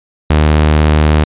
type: tone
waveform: sawtooth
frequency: 76.4 Hz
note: D#2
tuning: 31 cents flat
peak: -3 dBFS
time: 0.3-1.24 s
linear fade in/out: 5 ms
effects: resampled to 8000 Hz